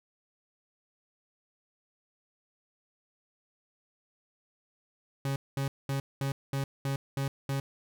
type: tone bursts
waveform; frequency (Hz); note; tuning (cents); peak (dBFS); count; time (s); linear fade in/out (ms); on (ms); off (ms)
40% pulse; 137.3; C#3; -16; -28; 8; 5.25-7.6; 2; 110; 210
effects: none